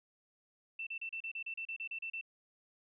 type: tone bursts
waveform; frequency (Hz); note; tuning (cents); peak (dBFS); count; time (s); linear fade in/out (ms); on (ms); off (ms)
sine; 2677; E7; +26; -38; 13; 0.79-2.212; 5; 78; 34
effects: none